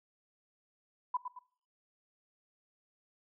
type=tone with echo; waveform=sine; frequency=994 Hz; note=B5; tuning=11 cents sharp; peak=-29 dBFS; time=1.14-1.17 s; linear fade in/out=5 ms; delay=110 ms; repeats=2; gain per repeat=-8 dB; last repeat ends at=1.39 s; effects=noise-tail reverb RT60 0.5 s tail -20 dB re dry